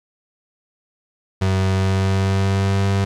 35% pulse tone with pitch glide, 95 to 98.12 Hz, F#2 to G2, +46 to +2 cents, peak -14 dBFS, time 1.41-3.05 s, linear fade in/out 10 ms, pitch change +56 cents, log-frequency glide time 1.66-2.86 s, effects low-pass 7000 Hz 12 dB/octave + 9-bit

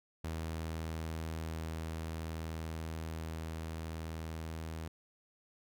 sawtooth tone with level ramp, 80.6 Hz, E2, 38 cents flat, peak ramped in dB -33 to -36 dBFS, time 0.24-4.88 s, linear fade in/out 5 ms, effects none

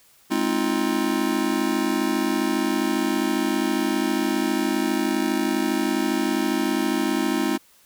square chord, F minor seventh, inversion first, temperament just, 209.5 / 261.9 / 314.3 / 349.2 Hz, Ab3 / C4 / Eb4 / F4, +15 / +2 / +18 / 0 cents, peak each -29 / -26 / -26 / -28 dBFS, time 0.3-7.58 s, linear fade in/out 20 ms, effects white hiss -56 dBFS RMS until 7.85 s

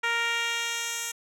10% pulse tone with band-pass filter sweep, 466.2 Hz, A#4, in tune, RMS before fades -29 dBFS, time 0.03-1.12 s, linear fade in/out 10 ms, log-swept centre 1800 to 8100 Hz, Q 0.95, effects none

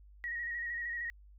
sine tone with vibrato, 1892 Hz, A#6, 25 cents sharp, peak -35 dBFS, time 0.24-1.1 s, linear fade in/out 0 ms, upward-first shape square, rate 13 Hz, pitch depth 29 cents each way, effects added 50 Hz sine -54 dBFS peak until 1.38 s

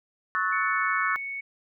sine chord, F# minor seventh, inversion second, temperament equal with one note detuned, 1108.7 / 1295.1 / 1480 / 1760 Hz, C#6 / E6 / F#6 / A6, 0 / -31 / 0 / 0 cents, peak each -29 dBFS, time 0.35-1.16 s, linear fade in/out 0 ms
sine tone with pitch glide, 2233 to 2218 Hz, C#7 to C#7, +12 to 0 cents, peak -31 dBFS, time 0.52-1.41 s, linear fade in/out 10 ms, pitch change -12 cents, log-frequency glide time 0.66-0.8 s
effects none

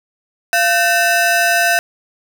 30% pulse ring-modulated tone, 1108.7 Hz, C#6, in tune, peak -6 dBFS, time 0.53-1.79 s, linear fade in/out 0 ms, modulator 420 Hz, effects none

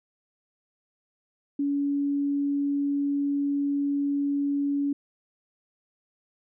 sine tone, 283.4 Hz, C#4, 38 cents sharp, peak -23 dBFS, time 1.59-4.93 s, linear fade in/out 5 ms, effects none

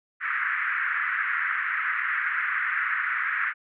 white band-pass noise, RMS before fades -27 dBFS, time 0.2-3.54 s, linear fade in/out 50 ms, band 1300 to 2000 Hz, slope 48 dB/octave, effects none

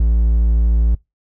triangle tone, 56.5 Hz, A1, 47 cents sharp, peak -9 dBFS, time 0-0.95 s, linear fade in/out 5 ms, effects noise-tail reverb RT60 0.2 s tail -23 dB re dry

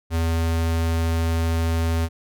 square tone, 82.41 Hz, E2, in tune, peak -20 dBFS, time 0.1-2.09 s, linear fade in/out 50 ms, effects none

